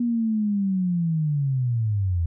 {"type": "linear sweep", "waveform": "sine", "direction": "down", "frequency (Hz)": [241.8, 81.3], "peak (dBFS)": -20, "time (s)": [0, 2.26], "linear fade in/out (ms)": 5, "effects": []}